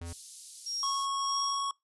square tone, 85 Hz, F2, 46 cents flat, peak -39 dBFS, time 0.01-0.13 s, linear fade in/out 5 ms
white high-pass noise, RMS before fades -45 dBFS, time 0.04-1.08 s, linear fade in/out 50 ms, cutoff 4300 Hz, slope 24 dB/octave
sine tone with tremolo, 5588 Hz, F8, in tune, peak -31 dBFS, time 0.66-1.7 s, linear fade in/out 5 ms, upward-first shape sine, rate 1.7 Hz, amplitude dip 80%
square tone with pitch glide, 1100 to 1107.7 Hz, C#6 to C#6, -14 to -2 cents, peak -31 dBFS, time 0.83-1.71 s, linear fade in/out 2 ms, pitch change +12 cents, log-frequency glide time 1.28-1.41 s
effects noise-tail reverb RT60 0.2 s tail -26 dB re dry + resampled to 24000 Hz

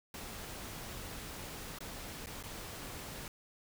pink noise with dropouts, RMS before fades -45 dBFS, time 0.14-3.28 s, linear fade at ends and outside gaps 2 ms, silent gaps 1.787-1.805 / 2.261-2.269 / 2.428-2.436 s, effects none

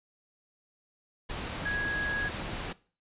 sine tone in noise, 1661.2 Hz, G#6, in tune, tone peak -29 dBFS, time 1.65-2.29 s, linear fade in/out 10 ms, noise pink, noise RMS -36 dBFS, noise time 1.29-2.73 s, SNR +4 dB, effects noise-tail reverb RT60 0.4 s tail -20 dB re dry + resampled to 8000 Hz

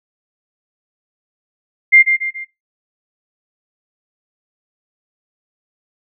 sine tone with echo, 2100 Hz, C7, 6 cents sharp, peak -4 dBFS, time 1.92-2.03 s, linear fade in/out 20 ms, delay 140 ms, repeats 3, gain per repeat -7 dB, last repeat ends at 2.45 s, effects noise-tail reverb RT60 0.2 s tail -19 dB re dry

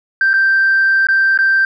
sine tone with dropouts, 1568 Hz, G6, in tune, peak -8 dBFS, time 0.21-1.65 s, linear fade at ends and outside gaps 2 ms, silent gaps 0.333-0.338 / 1.07-1.086 / 1.376-1.388 s, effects tanh soft clip ceiling -6 dBFS

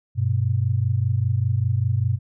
sine tone pair together, 97.8 / 122.87 Hz, G2 / B2, -4 / -8 cents, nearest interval major third, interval 396 cents, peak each -21 dBFS, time 0.15-2.19 s, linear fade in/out 50 ms, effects none

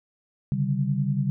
sine tone cluster, 136.5 / 146.8 / 194.6 Hz, C#3 / D3 / G3, -26 / 0 / -12 cents, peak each -25 / -27 / -27 dBFS, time 0.52-1.3 s, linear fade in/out 0 ms, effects none

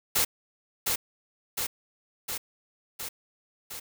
white noise with echo, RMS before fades -24 dBFS, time 0.15-0.25 s, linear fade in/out 10 ms, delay 710 ms, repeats 5, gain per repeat -3 dB, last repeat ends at 3.8 s, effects none

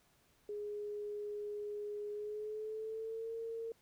sine tone with pitch glide, 415.3 to 455.5 Hz, G#4 to A#4, 0 to -40 cents, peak -39 dBFS, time 0.49-3.72 s, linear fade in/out 2 ms, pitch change +160 cents, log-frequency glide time 2.11-3.34 s, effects pink hiss -71 dBFS RMS until 3.81 s

